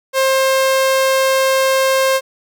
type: tone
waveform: sawtooth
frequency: 531 Hz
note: C5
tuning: 25 cents sharp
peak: -8 dBFS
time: 0.13-2.21 s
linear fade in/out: 50 ms
effects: none